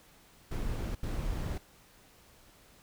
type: noise bursts at uneven times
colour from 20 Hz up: brown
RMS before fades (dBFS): -34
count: 2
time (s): 0.51-0.95 / 1.03-1.58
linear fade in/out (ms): 5
effects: pink hiss -60 dBFS RMS until 2.82 s